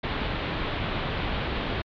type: low-pass noise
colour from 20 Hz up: pink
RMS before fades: -29 dBFS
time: 0.03-1.82 s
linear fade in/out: 10 ms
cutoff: 3900 Hz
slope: 48 dB/octave
effects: MP3 96 kbps